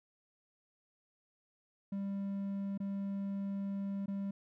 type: tone with dropouts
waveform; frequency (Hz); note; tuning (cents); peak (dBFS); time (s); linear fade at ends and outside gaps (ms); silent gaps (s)
triangle; 197.7; G3; +15; -33; 1.92-4.31; 5; 2.777-2.801 / 4.06-4.08
effects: none